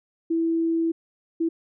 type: tone bursts at uneven times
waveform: sine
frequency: 329.6 Hz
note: E4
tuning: in tune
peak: -20 dBFS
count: 2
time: 0.3-0.92 / 1.4-1.49 s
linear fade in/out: 10 ms
effects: none